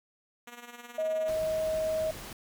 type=tone with tremolo; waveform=5% pulse; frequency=240 Hz; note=B3; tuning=49 cents flat; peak=-31 dBFS; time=0.47-1.31 s; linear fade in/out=5 ms; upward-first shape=sine; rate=19 Hz; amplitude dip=65%
type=tone; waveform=sine; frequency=632 Hz; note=D#5; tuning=27 cents sharp; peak=-27 dBFS; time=0.98-2.11 s; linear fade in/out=5 ms
type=noise; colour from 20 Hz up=pink; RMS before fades=-43 dBFS; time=1.28-2.33 s; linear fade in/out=2 ms
effects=none